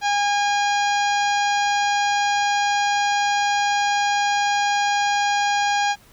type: harmonic tone with a mistuned harmonic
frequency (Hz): 816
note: G#5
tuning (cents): -31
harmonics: 1 / 2 / 3 / 4 / 5 / 6 / 7 / 8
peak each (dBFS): -19 / -25 / -29 / -31 / -33 / -35 / -36 / -37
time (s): 0.01-5.96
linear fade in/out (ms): 50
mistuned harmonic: 8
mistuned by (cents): +56
effects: pink hiss -52 dBFS RMS until 6.12 s